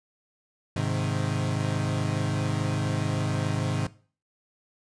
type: chord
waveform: 35% pulse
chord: Ab major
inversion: none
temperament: equal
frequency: 103.83 / 130.81 / 155.56 Hz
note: Ab2 / C3 / Eb3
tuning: 0 / 0 / 0 cents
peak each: -28 dBFS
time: 0.76-3.87 s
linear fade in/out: 5 ms
effects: noise-tail reverb RT60 0.4 s tail -18 dB re dry + resampled to 22050 Hz